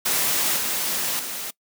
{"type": "noise with level steps", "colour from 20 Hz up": "white", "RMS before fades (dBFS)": [-22, -25, -31], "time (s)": [0.05, 1.51], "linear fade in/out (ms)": 10, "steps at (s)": [0.57, 1.19], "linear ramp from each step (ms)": 5, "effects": ["noise-tail reverb RT60 0.1 s tail -23 dB re dry", "high-pass 150 Hz 12 dB/octave"]}